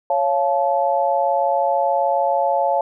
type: chord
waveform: sine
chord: Db augmented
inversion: none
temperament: just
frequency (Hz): 554.4 / 693 / 866.2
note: Db5 / F5 / A5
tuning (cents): 0 / -14 / -27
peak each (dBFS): -20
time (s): 0.1-2.81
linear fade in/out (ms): 2
effects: none